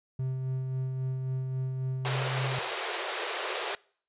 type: tone with tremolo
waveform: triangle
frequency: 130.6 Hz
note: C3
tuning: 3 cents flat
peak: -26 dBFS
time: 0.19-2.59 s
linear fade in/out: 5 ms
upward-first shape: sine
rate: 3.7 Hz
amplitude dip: 30%
type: high-pass noise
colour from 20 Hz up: pink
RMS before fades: -32 dBFS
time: 2.05-3.75 s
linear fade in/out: 0 ms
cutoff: 360 Hz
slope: 96 dB/octave
effects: noise-tail reverb RT60 0.5 s tail -24 dB re dry + resampled to 8000 Hz